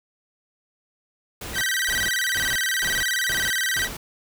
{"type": "noise bursts", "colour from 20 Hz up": "pink", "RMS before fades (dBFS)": -34, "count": 6, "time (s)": [1.41, 3.97], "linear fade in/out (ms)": 5, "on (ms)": 210, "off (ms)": 260}
{"type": "tone with vibrato", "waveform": "sawtooth", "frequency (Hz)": 1737, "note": "A6", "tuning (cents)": -23, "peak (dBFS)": -18, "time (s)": [1.53, 3.89], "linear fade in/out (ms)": 50, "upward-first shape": "square", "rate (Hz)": 19, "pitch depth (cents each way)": 190}
{"effects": []}